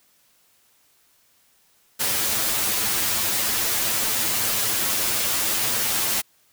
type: noise with comb filter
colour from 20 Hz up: white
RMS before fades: -23 dBFS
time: 1.99-6.22 s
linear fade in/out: 20 ms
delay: 9.1 ms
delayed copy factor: +1
effects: white hiss -61 dBFS RMS until 6.52 s